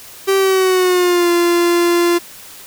45% pulse tone with pitch glide, 388.3 to 345.9 Hz, G4 to F4, -16 to -17 cents, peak -11 dBFS, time 0.27-2.19 s, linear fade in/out 20 ms, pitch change -201 cents, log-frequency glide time 0.37-1.3 s, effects white hiss -37 dBFS RMS until 2.66 s

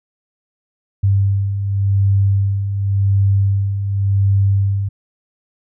sine beating tone pair, 98 / 98.9 Hz, G2 / G2, 0 / +16 cents, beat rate 0.9 Hz, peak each -21 / -13 dBFS, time 1.03-4.89 s, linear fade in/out 10 ms, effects none

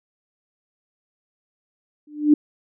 sine tone with exponential growth, 297.9 Hz, D4, 25 cents sharp, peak -7 dBFS, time 2.07-2.34 s, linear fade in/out 5 ms, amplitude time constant 57 ms, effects none

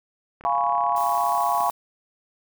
click train, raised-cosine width 0.5 ms, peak -28 dBFS, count 46, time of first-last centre 0.41-1.692 s, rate 35.1 Hz
sine chord, C# dominant seventh, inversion first, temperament equal, 698.5 / 830.6 / 987.8 / 1108.7 Hz, E#5 / G#5 / B5 / C#6, 0 / 0 / 0 / 0 cents, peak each -25 dBFS, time 0.45-1.7 s, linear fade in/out 0 ms
blue noise, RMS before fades -38 dBFS, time 0.96-1.71 s, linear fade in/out 2 ms
pink noise with exponential decay, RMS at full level -39 dBFS, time 1.6-1.69 s, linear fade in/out 5 ms, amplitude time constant 18 ms
effects none

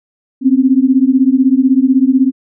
sine beating tone pair, 254.9 / 270.9 Hz, C4 / C#4, -45 / -40 cents, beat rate 16 Hz, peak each -10 dBFS, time 0.41-2.32 s, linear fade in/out 50 ms, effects none

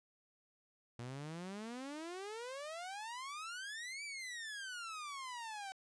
sawtooth exponential two-way sweep, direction up then down, 116.54 to 2347 to 758 Hz, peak -40 dBFS, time 0.99-5.72 s, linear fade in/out 0 ms, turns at 4.04 s, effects resampled to 22050 Hz

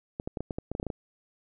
clicks, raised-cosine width 2 ms, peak -19 dBFS, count 12, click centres 0.199 / 0.275 / 0.372 / 0.406 / 0.508 / 0.585 / 0.716 / 0.751 / 0.799 / 0.829 / 0.867 / 0.902 s, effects none

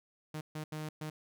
sawtooth tone bursts at uneven times, 154.2 Hz, D#3, 15 cents flat, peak -34 dBFS, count 4, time 0.34-0.41 / 0.55-0.64 / 0.72-0.89 / 1.01-1.1 s, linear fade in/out 5 ms, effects none

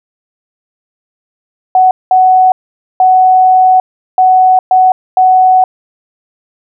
sine tone bursts at uneven times, 745 Hz, F#5, 12 cents sharp, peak -3 dBFS, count 6, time 1.75-1.91 / 2.11-2.52 / 3-3.8 / 4.18-4.59 / 4.71-4.92 / 5.17-5.64 s, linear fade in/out 2 ms, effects none

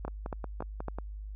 two click trains, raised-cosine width 1 ms, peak -23 / -21 dBFS, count 6 / 4, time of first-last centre 0.08-0.986 / 0.05-0.883 s, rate 5.52 / 3.6 Hz, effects added 51 Hz sine -38 dBFS peak until 1.35 s

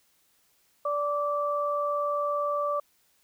sine tone pair together, 582.5 / 1165 Hz, D5 / D6, -14 / -14 cents, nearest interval octave, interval 1200 cents, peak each -28 dBFS, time 0.85-2.8 s, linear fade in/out 5 ms, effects white hiss -67 dBFS RMS until 3.23 s

